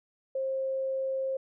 sine tone, 532 Hz, C5, 29 cents sharp, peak -28 dBFS, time 0.35-1.37 s, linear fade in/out 5 ms, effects none

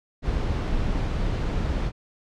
brown noise, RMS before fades -25 dBFS, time 0.22-1.92 s, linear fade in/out 50 ms, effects low-pass 5000 Hz 12 dB/octave

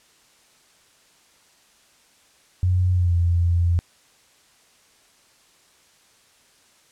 sine tone with pitch glide, 91 to 86.14 Hz, F#2 to F2, -28 to -23 cents, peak -16 dBFS, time 2.63-3.79 s, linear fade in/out 0 ms, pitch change -95 cents, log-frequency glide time 2.94-3.14 s, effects white hiss -57 dBFS RMS until 6.91 s + low-pass 9000 Hz 12 dB/octave

